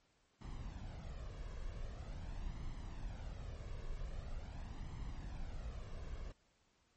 brown noise with flanger, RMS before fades -45 dBFS, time 0.41-6.32 s, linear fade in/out 2 ms, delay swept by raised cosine 0.97 to 1.84 ms, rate 0.44 Hz, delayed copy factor +0.5, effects pink hiss -75 dBFS RMS until 6.96 s + MP3 32 kbps

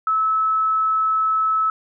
sine tone, 1300 Hz, E6, 24 cents flat, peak -16 dBFS, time 0.07-1.7 s, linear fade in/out 2 ms, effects none

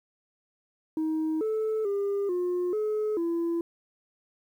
sine tone with pitch steps, 315.3 / 436.7 / 401.1 / 357.1 / 427.2 / 337.3 Hz, D#4 / A4 / G4 / F4 / G#4 / E4, +23 / -13 / +40 / +39 / +49 / +40 cents, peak -23 dBFS, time 0.97-3.61 s, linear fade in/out 2 ms, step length 440 ms, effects tanh soft clip ceiling -24 dBFS + 10-bit

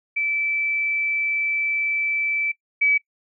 sine tone pair in turn, 2319 / 2288 Hz, D7 / D7, -22 / -46 cents, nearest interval unison, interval 24 cents, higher first, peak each -20 / -15 dBFS, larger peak second, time 0.16-2.52 / 2.81-2.98 s, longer first, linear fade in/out 10 ms, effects noise-tail reverb RT60 0.1 s tail -21 dB re dry

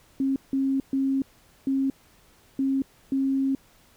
sine tone bursts at uneven times, 270 Hz, C#4, 45 cents flat, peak -21 dBFS, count 6, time 0.2-0.36 / 0.53-0.8 / 0.93-1.22 / 1.67-1.9 / 2.59-2.82 / 3.12-3.55 s, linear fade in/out 2 ms, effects pink hiss -58 dBFS RMS until 3.96 s

